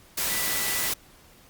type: tone in noise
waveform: sine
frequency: 1975.5 Hz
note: B6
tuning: in tune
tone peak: -34 dBFS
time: 0.29-0.89 s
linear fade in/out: 10 ms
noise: white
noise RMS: -27 dBFS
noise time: 0.17-0.94 s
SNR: -10 dB
effects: pink hiss -54 dBFS RMS until 1.49 s + Opus 48 kbps